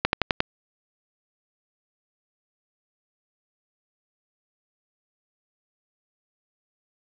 slowing click train, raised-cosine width 0.3 ms, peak -3 dBFS, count 5, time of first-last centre 0.05-0.404 s, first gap 81 ms, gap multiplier 1.06, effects resampled to 11025 Hz + 7-bit

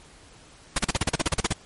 pink noise bursts, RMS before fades -22 dBFS, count 13, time 0.76-1.528 s, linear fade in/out 5 ms, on 24 ms, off 38 ms, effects pink hiss -51 dBFS RMS until 1.65 s + MP3 48 kbps

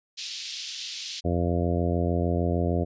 pink band-pass noise, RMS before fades -36 dBFS, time 0.17-1.21 s, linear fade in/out 20 ms, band 3200 to 5700 Hz, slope 24 dB/octave
harmonic tone, 86.6 Hz, F2, 14 cents flat, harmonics 1 / 2 / 3 / 4 / 5 / 6 / 7 / 8, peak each -26 / -29 / -31 / -32 / -33 / -34 / -34 / -35 dBFS, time 1.24-2.85 s, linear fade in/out 20 ms
effects resampled to 16000 Hz

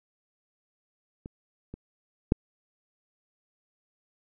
clicks, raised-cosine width 3 ms, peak -26 / -26 / -7 dBFS, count 3, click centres 1.259 / 1.74 / 2.321 s, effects none

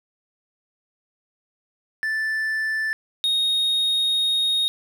triangle tone pair in turn, 1760 / 3729 Hz, A6 / A#7, 0 / 0 cents, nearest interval octave + minor second, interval 1300 cents, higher second, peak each -20 / -17 dBFS, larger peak second, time 2.03-2.93 / 3.24-4.68 s, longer second, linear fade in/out 0 ms, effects none

